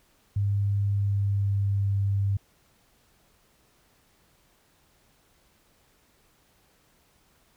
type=tone with pitch glide; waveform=sine; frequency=100.7 to 99.26 Hz; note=G2 to G2; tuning=+47 to +22 cents; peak=-22 dBFS; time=0.36-2.37 s; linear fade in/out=5 ms; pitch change=-25 cents; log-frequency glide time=0.79-1.93 s; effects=pink hiss -64 dBFS RMS until 7.56 s